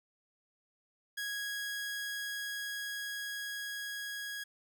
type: tone with level ramp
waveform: sawtooth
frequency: 1655 Hz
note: G#6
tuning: 6 cents flat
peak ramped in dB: -32 to -35 dBFS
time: 1.17-4.44 s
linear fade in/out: 10 ms
effects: none